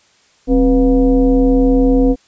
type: tone with frequency modulation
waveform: sine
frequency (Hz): 265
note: C4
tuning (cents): +22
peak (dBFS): -8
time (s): 0.47-2.16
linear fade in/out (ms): 50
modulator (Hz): 225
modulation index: 0.99
effects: white hiss -53 dBFS RMS until 2.27 s + resampled to 16000 Hz